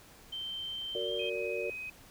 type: tone with pitch glide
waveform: sine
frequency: 3119 to 3174 Hz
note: G7 to G7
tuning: -9 to +21 cents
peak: -36 dBFS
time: 0.32-1.3 s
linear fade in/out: 10 ms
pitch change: +30 cents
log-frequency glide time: 1.02-1.1 s
type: chord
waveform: sine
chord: Gb augmented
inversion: none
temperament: just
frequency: 370 / 462.5 / 578.1 Hz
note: Gb4 / Bb4 / D5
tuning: 0 / -14 / -27 cents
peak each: -38 / -36 / -38 dBFS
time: 0.95-1.7 s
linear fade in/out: 2 ms
type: tone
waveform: sine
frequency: 2518 Hz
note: D#7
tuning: 20 cents sharp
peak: -38 dBFS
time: 1.19-1.9 s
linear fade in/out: 5 ms
effects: pink hiss -56 dBFS RMS until 2.1 s